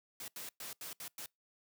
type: noise bursts at uneven times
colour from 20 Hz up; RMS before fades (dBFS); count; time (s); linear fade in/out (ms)
white; -45; 6; 0.2-0.28 / 0.36-0.49 / 0.6-0.73 / 0.81-0.93 / 1-1.08 / 1.18-1.26; 2
effects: noise-tail reverb RT60 0.2 s tail -26 dB re dry + high-pass 100 Hz 12 dB/octave